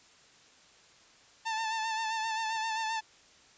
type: tone with vibrato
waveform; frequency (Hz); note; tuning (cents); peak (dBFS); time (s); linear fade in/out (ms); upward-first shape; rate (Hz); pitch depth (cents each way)
sawtooth; 888; A5; +16; -27; 1.45-3.01; 20; sine; 7.6; 37
effects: white hiss -59 dBFS RMS until 3.57 s + resampled to 16000 Hz